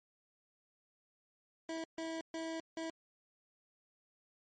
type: tone bursts at uneven times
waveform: 25% pulse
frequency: 325.4 Hz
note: E4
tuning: 22 cents flat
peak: -35 dBFS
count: 4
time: 1.69-1.84 / 1.98-2.21 / 2.34-2.6 / 2.77-2.9 s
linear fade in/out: 2 ms
effects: MP3 32 kbps